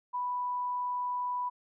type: tone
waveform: sine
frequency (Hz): 987.8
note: B5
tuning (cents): 0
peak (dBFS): -30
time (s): 0.13-1.5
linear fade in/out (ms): 20
effects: none